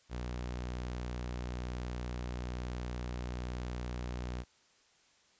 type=tone; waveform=sawtooth; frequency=61.1 Hz; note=B1; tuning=18 cents flat; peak=-33 dBFS; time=0.09-4.45 s; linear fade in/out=50 ms; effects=white hiss -67 dBFS RMS until 5.39 s + resampled to 16000 Hz